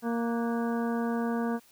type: harmonic tone with a mistuned harmonic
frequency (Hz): 233.1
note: A#3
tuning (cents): 0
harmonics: 1 / 2 / 3 / 4 / 5 / 6 / 7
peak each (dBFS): -28 / -34 / -38 / -40 / -42 / -44 / -45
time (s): 0.02-1.6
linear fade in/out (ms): 50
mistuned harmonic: 6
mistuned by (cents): +93
effects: white hiss -60 dBFS RMS until 1.71 s